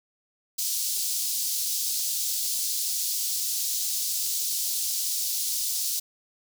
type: high-pass noise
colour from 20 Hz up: pink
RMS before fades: -28 dBFS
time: 0.58-6 s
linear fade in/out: 10 ms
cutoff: 4500 Hz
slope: 24 dB/octave
effects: none